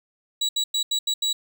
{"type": "tone bursts at uneven times", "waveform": "35% pulse", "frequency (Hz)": 3900, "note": "B7", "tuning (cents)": -23, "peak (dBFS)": -19, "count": 6, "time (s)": [[0.41, 0.49], [0.56, 0.64], [0.74, 0.83], [0.91, 0.99], [1.07, 1.14], [1.22, 1.33]], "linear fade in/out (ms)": 5, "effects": []}